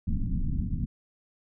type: low-pass noise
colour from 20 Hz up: pink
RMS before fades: -28 dBFS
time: 0.07-0.86 s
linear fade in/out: 10 ms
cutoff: 250 Hz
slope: 48 dB/octave
effects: none